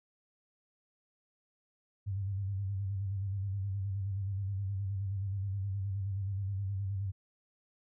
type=tone with vibrato; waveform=sine; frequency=98 Hz; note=G2; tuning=in tune; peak=-32 dBFS; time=2.06-7.12 s; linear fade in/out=20 ms; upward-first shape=square; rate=9.5 Hz; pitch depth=50 cents each way; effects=none